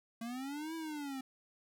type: linear two-way sweep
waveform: square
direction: up then down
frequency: 224.8 to 329.6 to 259.4 Hz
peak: -40 dBFS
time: 0.21-1.21 s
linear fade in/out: 5 ms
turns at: 0.75 s
effects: none